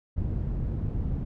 white low-pass noise, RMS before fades -29 dBFS, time 0.16-1.25 s, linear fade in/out 20 ms, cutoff 110 Hz, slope 12 dB/octave, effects none

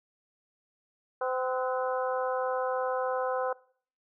harmonic tone with a mistuned harmonic, 256.7 Hz, C4, 33 cents flat, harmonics 2 / 3 / 4 / 5 / 6, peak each -30 / -34 / -36 / -38 / -40 dBFS, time 1.21-3.53 s, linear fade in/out 5 ms, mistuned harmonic 6, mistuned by -62 cents, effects noise-tail reverb RT60 0.5 s tail -21 dB re dry

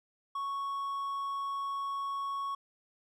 triangle tone, 1108.7 Hz, C#6, in tune, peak -31 dBFS, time 0.35-2.55 s, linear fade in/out 5 ms, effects none

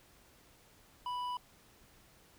sine tone with hard clipping, 987.8 Hz, B5, in tune, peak -37 dBFS, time 1.06-1.37 s, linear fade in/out 2 ms, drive 7 dB, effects pink hiss -63 dBFS RMS until 2.38 s

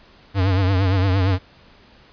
square tone with vibrato, 94.9 Hz, F#2, 44 cents sharp, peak -16 dBFS, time 0.34-1.39 s, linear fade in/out 50 ms, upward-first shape triangle, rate 8.7 Hz, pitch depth 100 cents each way, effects pink hiss -50 dBFS RMS until 2.12 s + resampled to 11025 Hz

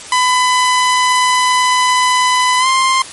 sawtooth tone with pitch glide, 1003 to 1051.7 Hz, B5 to C6, +26 to +9 cents, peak -6 dBFS, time 0.12-3.02 s, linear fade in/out 2 ms, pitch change +83 cents, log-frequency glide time 2.59-2.67 s, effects white hiss -31 dBFS RMS until 3.12 s + MP3 48 kbps

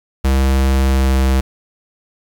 square tone with pitch glide, 66.6 to 65.99 Hz, C2 to C2, +31 to +15 cents, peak -12 dBFS, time 0.24-1.41 s, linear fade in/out 10 ms, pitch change -16 cents, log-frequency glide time 0.9-1.15 s, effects 7-bit

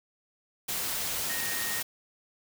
sine tone in noise, 1860 Hz, A#6, 4 cents flat, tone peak -36 dBFS, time 1.29-1.81 s, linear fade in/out 10 ms, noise white, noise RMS -32 dBFS, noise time 0.68-1.83 s, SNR -7 dB, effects none

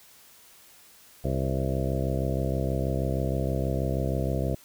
harmonic tone with a mistuned harmonic, 66.3 Hz, C2, 23 cents sharp, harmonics 1 / 2 / 3 / 4 / 5 / 6 / 7 / 8 / 9 / 10, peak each -30 / -29 / -34 / -37 / -36 / -37 / -39 / -36 / -38 / -37 dBFS, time 1.24-4.55 s, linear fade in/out 5 ms, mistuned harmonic 7, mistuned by +43 cents, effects white hiss -54 dBFS RMS until 4.64 s

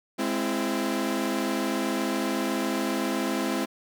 sawtooth chord, Ab augmented, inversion none, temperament equal with one note detuned, 207.7 / 261.6 / 335.4 Hz, Ab3 / C4 / E4, 0 / 0 / +30 cents, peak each -27 / -25 / -26 dBFS, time 0.18-3.66 s, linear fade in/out 20 ms, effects none

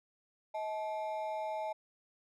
triangle ring-modulated tone, 750 Hz, F#5, 23 cents sharp, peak -30 dBFS, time 0.54-1.73 s, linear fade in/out 10 ms, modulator 115 Hz, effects none

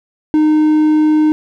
triangle tone, 307.2 Hz, D#4, 22 cents flat, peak -6 dBFS, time 0.34-1.32 s, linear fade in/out 0 ms, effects none

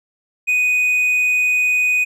triangle tone, 2489 Hz, D#7, in tune, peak -12 dBFS, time 0.47-2.05 s, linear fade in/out 20 ms, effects none

